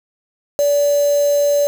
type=tone with quantisation; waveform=sine; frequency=577 Hz; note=D5; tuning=31 cents flat; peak=-12 dBFS; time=0.59-1.67 s; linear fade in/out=0 ms; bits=4; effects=none